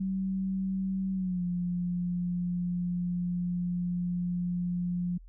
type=tone with pitch glide; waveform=sine; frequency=190.6 to 176.81 Hz; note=G3 to F3; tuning=-48 to +22 cents; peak=-28 dBFS; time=0-5.18 s; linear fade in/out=10 ms; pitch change=-130 cents; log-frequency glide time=1.13-1.43 s; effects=added 42 Hz sine -47 dBFS peak until 5.28 s